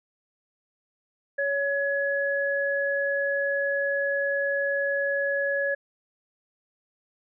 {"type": "tone pair together", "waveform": "sine", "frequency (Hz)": [560, 1688.8], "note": ["C#5", "G#6"], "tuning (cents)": [18, 29], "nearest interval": "octave + perfect fifth", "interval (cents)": 1911, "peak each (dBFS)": -26, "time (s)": [1.38, 5.75], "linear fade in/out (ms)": 10, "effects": []}